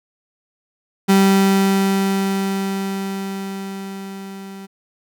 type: tone with level ramp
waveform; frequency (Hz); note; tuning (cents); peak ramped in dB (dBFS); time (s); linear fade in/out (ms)
35% pulse; 194.6; G3; -12; -8 to -31; 1.08-4.67; 20
effects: none